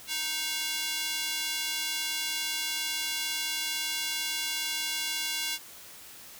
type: tone with high-pass filter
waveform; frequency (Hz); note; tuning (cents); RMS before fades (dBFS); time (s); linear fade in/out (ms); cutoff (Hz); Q
square; 311.1; D#4; 0; -32; 0.07-5.59; 50; 2900; 1.1
effects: white hiss -48 dBFS RMS until 6.39 s